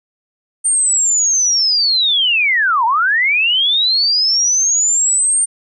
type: linear two-way sweep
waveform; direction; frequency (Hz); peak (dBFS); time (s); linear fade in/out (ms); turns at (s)
sine; down then up; 8880 to 870 to 8880; -11; 0.64-5.46; 20; 2.85
effects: none